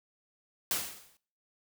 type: noise with exponential decay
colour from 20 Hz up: white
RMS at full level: -28 dBFS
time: 0.71-1.17 s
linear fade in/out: 1 ms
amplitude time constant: 99 ms
effects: noise-tail reverb RT60 0.5 s tail -21 dB re dry